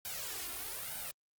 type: noise with flanger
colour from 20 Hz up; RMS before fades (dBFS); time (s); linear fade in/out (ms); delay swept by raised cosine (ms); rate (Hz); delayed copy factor
white; -41; 0.05-1.11; 0; 1.3 to 2.9; 1.1; +1
effects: Opus 48 kbps